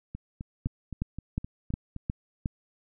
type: two click trains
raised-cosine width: 5 ms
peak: -16 / -24 dBFS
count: 6 / 8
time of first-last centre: 0.66-2.459 / 0.15-1.963 s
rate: 2.78 / 3.86 Hz
effects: none

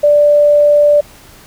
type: tone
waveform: sine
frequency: 587.3 Hz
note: D5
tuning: in tune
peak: -5 dBFS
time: 0.03-1.01 s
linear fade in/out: 10 ms
effects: pink hiss -40 dBFS RMS until 1.46 s

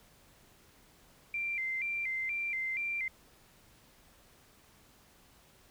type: tone with vibrato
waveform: sine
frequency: 2217 Hz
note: C#7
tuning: in tune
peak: -32 dBFS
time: 1.34-3.08 s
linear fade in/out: 2 ms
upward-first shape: square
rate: 2.1 Hz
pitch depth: 110 cents each way
effects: pink hiss -62 dBFS RMS until 5.7 s

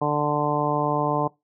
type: harmonic tone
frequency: 147.9 Hz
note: D3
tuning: 13 cents sharp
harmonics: 1 / 2 / 3 / 4 / 5 / 6 / 7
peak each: -28 / -28 / -28 / -28 / -28 / -28 / -28 dBFS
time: 0.01-1.28 s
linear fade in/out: 10 ms
effects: noise-tail reverb RT60 0.2 s tail -21 dB re dry

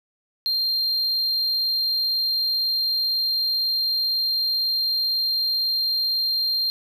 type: tone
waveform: triangle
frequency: 4186 Hz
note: C8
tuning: in tune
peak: -19 dBFS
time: 0.46-6.7 s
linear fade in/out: 0 ms
effects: none

